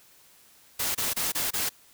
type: noise bursts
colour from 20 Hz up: white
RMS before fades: -28 dBFS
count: 5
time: 0.79-1.694 s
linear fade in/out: 10 ms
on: 160 ms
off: 26 ms
effects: white hiss -57 dBFS RMS until 1.93 s